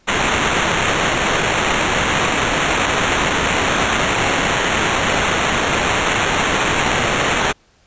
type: noise with sample-and-hold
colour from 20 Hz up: white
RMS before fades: -17 dBFS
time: 0.07-7.53 s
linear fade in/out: 20 ms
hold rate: 4900 Hz
effects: pink hiss -55 dBFS RMS until 7.86 s + resampled to 16000 Hz